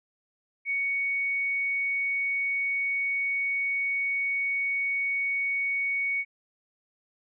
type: tone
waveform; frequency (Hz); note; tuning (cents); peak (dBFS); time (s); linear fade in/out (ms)
sine; 2230; C#7; +10; -25; 0.65-6.25; 50
effects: none